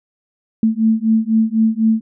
sine beating tone pair, 220 / 224 Hz, A3 / A3, 0 / +31 cents, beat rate 4 Hz, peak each -15 dBFS, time 0.63-2.01 s, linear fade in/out 2 ms, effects none

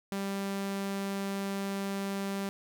sawtooth tone, 197 Hz, G3, 9 cents sharp, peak -28 dBFS, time 0.12-2.49 s, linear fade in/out 0 ms, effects none

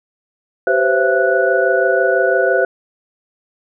sine tone cluster, 386 / 507 / 533 / 671 / 1474 Hz, G4 / B4 / C5 / E5 / F#6, -27 / +45 / +32 / +31 / -7 cents, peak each -18 dBFS, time 0.67-2.65 s, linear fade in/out 2 ms, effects none

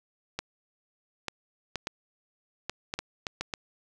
clicks, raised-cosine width 0.2 ms, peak -14 dBFS, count 10, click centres 0.39 / 1.283 / 1.757 / 1.871 / 2.696 / 2.939 / 2.99 / 3.268 / 3.41 / 3.538 s, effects none

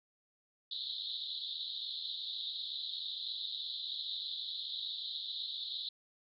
white band-pass noise, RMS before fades -41 dBFS, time 0.71-5.89 s, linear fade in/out 2 ms, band 3500 to 4100 Hz, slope 96 dB/octave, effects none

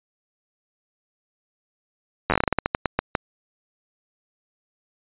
slowing click train, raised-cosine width 0.5 ms, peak -4 dBFS, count 16, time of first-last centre 2.3-3.152 s, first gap 10 ms, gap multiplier 1.22, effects resampled to 8000 Hz

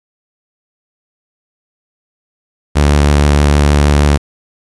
sawtooth tone with vibrato, 72.8 Hz, D2, 15 cents flat, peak -3 dBFS, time 2.75-4.18 s, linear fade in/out 20 ms, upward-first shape sine, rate 6.4 Hz, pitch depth 13 cents each way, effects resampled to 24000 Hz + 7-bit

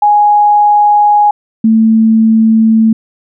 sine tone pair in turn, 830.6 / 222.4 Hz, G#5 / A3, 0 / +19 cents, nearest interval octave + major seventh, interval 2281 cents, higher first, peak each -4 dBFS, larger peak neither, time 0.02-1.31 / 1.64-2.93 s, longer neither, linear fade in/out 5 ms, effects none

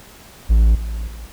triangle tone with level steps, 55.7 Hz, A1, 22 cents sharp, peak -7 / -20 / -28 dBFS, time 0.49-1.27 s, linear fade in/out 20 ms, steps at 0.75 / 1.07 s, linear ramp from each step 5 ms, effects pink hiss -43 dBFS RMS until 1.32 s

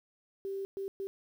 sine tone bursts at uneven times, 390.7 Hz, G4, 6 cents flat, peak -34 dBFS, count 3, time 0.45-0.65 / 0.77-0.88 / 1-1.07 s, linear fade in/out 0 ms, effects 10-bit

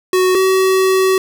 square tone pair in turn, 370 / 378.6 Hz, F#4 / F#4, 0 / +40 cents, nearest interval unison, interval 40 cents, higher second, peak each -11 dBFS, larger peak neither, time 0.13-0.35 / 0.35-1.18 s, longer second, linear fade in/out 2 ms, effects none

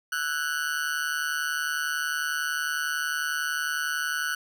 40% pulse tone with amplitude modulation, 1480 Hz, F#6, in tune, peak -22 dBFS, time 0.12-4.35 s, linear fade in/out 5 ms, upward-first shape sine, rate 151 Hz, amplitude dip 85%, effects none

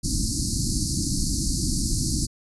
pink band-stop noise, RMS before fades -24 dBFS, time 0.03-2.27 s, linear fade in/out 20 ms, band 330 to 4300 Hz, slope 96 dB/octave, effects resampled to 24000 Hz

